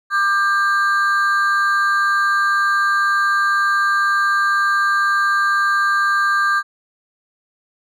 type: ring-modulated tone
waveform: triangle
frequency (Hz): 1391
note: F6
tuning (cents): -7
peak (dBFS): -9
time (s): 0.1-6.63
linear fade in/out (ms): 50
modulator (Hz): 201
effects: none